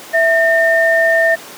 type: tone pair together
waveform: sine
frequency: 659.3 / 1814.8 Hz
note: E5 / A#6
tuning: 0 / -47 cents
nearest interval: octave + tritone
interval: 1753 cents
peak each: -12 dBFS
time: 0.13-1.36 s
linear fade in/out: 20 ms
effects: pink hiss -33 dBFS RMS until 1.57 s + high-pass 300 Hz 12 dB/octave